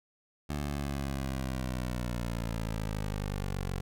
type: linear sweep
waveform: 15% pulse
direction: down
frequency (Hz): 73.42 to 45.48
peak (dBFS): -26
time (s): 0.49-3.81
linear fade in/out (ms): 10
effects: none